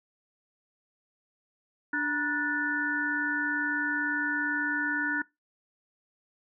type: harmonic tone with a mistuned harmonic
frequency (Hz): 293.7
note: D4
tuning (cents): 0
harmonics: 1 / 3 / 5 / 6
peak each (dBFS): -33 / -38 / -29 / -32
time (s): 1.93-5.22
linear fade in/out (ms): 5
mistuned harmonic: 3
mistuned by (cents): +130
effects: noise-tail reverb RT60 0.2 s tail -21 dB re dry